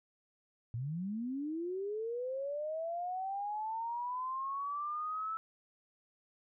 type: linear sweep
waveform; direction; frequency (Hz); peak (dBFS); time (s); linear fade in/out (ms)
sine; up; 110 to 1320; -35; 0.74-5.37; 0
effects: none